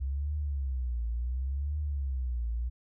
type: tone with vibrato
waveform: sine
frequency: 65.41 Hz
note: C2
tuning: in tune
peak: -29 dBFS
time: 0-2.7 s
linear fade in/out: 20 ms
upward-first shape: triangle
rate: 0.7 Hz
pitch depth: 250 cents each way
effects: none